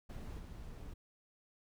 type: noise with level steps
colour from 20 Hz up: brown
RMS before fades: -45 / -48 dBFS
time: 0.09-0.94 s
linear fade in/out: 10 ms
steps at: 0.39 s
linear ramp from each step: 5 ms
effects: none

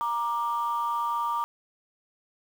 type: tone pair together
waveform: sine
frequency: 939 / 1183.1 Hz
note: A#5 / D6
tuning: +12 / +12 cents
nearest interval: major third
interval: 400 cents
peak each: -27 dBFS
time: 0.01-1.44 s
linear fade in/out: 0 ms
effects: tanh soft clip ceiling -20 dBFS + 8-bit

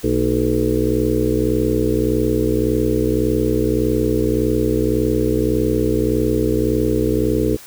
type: harmonic tone with a mistuned harmonic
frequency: 61.74 Hz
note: B1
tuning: in tune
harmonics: 1 / 2 / 4 / 5 / 6 / 7 / 8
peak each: -24 / -24 / -24 / -20 / -25 / -20 / -25 dBFS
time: 0.03-7.57 s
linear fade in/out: 20 ms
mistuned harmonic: 4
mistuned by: -150 cents
effects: white hiss -40 dBFS RMS until 7.66 s

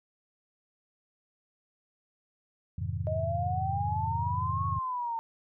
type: chord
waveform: sine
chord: F minor seventh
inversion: none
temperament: just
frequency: 87.31 / 104.77 / 130.96 / 157.15 Hz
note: F2 / Ab2 / C3 / Eb3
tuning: 0 / +16 / +2 / +18 cents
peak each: -34 / -34 / -38 / -39 dBFS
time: 2.78-4.79 s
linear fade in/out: 5 ms
type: exponential two-way sweep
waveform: sine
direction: up then down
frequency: 619 to 1108.7 to 904 Hz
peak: -30 dBFS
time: 3.07-5.19 s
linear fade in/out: 0 ms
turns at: 4.66 s
effects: none

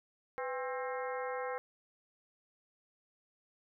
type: harmonic tone with a mistuned harmonic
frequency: 265.7 Hz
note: C4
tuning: 27 cents sharp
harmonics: 2 / 3 / 4 / 5 / 6 / 7 / 8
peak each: -38 / -42 / -44 / -46 / -48 / -49 / -50 dBFS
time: 0.38-1.58 s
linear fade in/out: 0 ms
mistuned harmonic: 2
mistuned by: -96 cents
effects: none

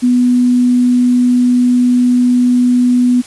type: tone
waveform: sine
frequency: 246.9 Hz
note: B3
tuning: in tune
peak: -7 dBFS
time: 0.02-3.22 s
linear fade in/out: 20 ms
effects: white hiss -35 dBFS RMS until 3.26 s + resampled to 24000 Hz

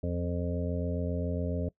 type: harmonic tone with a mistuned harmonic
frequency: 87.31 Hz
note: F2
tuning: in tune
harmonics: 1 / 2 / 3 / 5 / 6 / 7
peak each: -32 / -35 / -37 / -39 / -40 / -40 dBFS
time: 0.03-1.69 s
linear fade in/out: 5 ms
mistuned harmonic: 1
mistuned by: -59 cents
effects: noise-tail reverb RT60 0.1 s tail -21 dB re dry

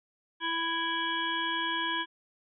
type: harmonic tone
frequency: 331 Hz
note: E4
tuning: 7 cents sharp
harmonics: 1 / 3 / 5 / 7 / 9 / 10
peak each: -39 / -33 / -33 / -42 / -39 / -35 dBFS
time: 0.4-2.06 s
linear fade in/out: 50 ms
effects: none

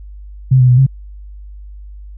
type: tone with pitch steps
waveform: sine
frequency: 130.5 / 126.4 / 124.1 / 133.8 Hz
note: C3 / B2 / B2 / C3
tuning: -4 / +41 / +9 / +39 cents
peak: -5 dBFS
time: 0.51-0.866 s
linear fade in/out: 10 ms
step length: 89 ms
effects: added 50 Hz sine -30 dBFS peak until 2.17 s

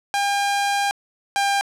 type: tone pair in turn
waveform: sawtooth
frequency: 804 / 798.9 Hz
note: G5 / G5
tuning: +44 / +33 cents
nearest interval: unison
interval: 11 cents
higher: first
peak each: -15 / -14 dBFS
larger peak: second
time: 0.14-0.91 / 1.36-1.61 s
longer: first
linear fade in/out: 0 ms
effects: low-pass 10000 Hz 12 dB/octave

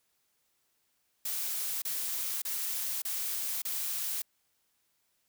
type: noise bursts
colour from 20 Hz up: blue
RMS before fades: -34 dBFS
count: 5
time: 1.25-4.22 s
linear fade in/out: 5 ms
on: 570 ms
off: 30 ms
effects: white hiss -75 dBFS RMS until 5.28 s

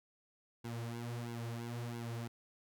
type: tone with flanger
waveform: sawtooth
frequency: 117.9 Hz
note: A#2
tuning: 20 cents sharp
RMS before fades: -42 dBFS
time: 0.64-2.28 s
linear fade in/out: 10 ms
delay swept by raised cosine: 1.6 to 6.9 ms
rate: 1.5 Hz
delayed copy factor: -0.9
effects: none

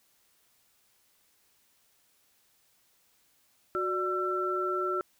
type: tone cluster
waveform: sine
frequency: 367.6 / 591 / 1342 Hz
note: F#4 / D5 / E6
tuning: -11 / +11 / +31 cents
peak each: -31 / -38 / -30 dBFS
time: 3.75-5.01 s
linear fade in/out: 0 ms
effects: white hiss -68 dBFS RMS until 5.19 s

